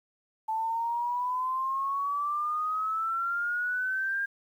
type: exponential sweep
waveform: sine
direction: up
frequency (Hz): 875 to 1615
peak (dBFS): -27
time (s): 0.48-4.26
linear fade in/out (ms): 10
effects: 10-bit